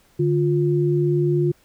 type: tone pair together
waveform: sine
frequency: 147.2 / 352.3 Hz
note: D3 / F4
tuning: +4 / +15 cents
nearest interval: octave + minor third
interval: 1511 cents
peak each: -19 dBFS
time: 0.19-1.52 s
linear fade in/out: 10 ms
effects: pink hiss -58 dBFS RMS until 1.64 s